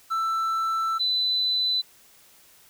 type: tone pair in turn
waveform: triangle / sine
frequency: 1329 / 4003 Hz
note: E6 / B7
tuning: +14 / +23 cents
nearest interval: octave + perfect fifth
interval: 1909 cents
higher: second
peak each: -21 dBFS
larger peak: neither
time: 0.1-0.99 / 0.99-1.82 s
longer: first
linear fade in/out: 20 ms
effects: white hiss -55 dBFS RMS until 2.69 s